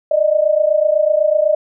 sine tone pair together, 596 / 624 Hz, D5 / D#5, +25 / +5 cents, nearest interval minor second, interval 80 cents, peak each -14 dBFS, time 0.11-1.55 s, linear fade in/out 5 ms, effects none

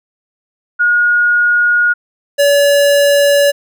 sine / square tone pair in turn, 1440 / 570.3 Hz, F#6 / C#5, -47 / +49 cents, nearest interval octave + major third, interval 1604 cents, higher first, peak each -8 dBFS, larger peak neither, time 0.79-1.94 / 2.38-3.52 s, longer first, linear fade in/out 20 ms, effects none

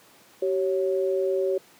sine tone pair together, 383.1 / 553.3 Hz, G4 / C#5, -40 / -3 cents, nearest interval tritone, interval 637 cents, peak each -23 / -26 dBFS, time 0.42-1.58 s, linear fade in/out 5 ms, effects pink hiss -54 dBFS RMS until 1.79 s + high-pass 200 Hz 12 dB/octave

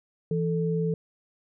sine tone pair together, 165.12 / 440 Hz, E3 / A4, +3 / 0 cents, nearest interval octave + perfect fourth, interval 1697 cents, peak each -25 / -28 dBFS, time 0.31-0.94 s, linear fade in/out 2 ms, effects none

